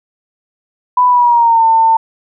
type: tone with pitch glide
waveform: sine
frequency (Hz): 993 to 900.1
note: B5 to A5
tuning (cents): +9 to +39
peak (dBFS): -6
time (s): 0.97-1.97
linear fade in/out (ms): 5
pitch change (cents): -170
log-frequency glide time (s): 1.08-1.64
effects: none